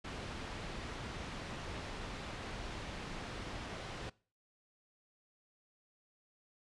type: low-pass noise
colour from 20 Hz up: pink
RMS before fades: -44 dBFS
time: 0.04-4.1 s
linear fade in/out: 10 ms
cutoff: 4100 Hz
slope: 12 dB/octave
effects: noise-tail reverb RT60 0.4 s tail -23 dB re dry + resampled to 24000 Hz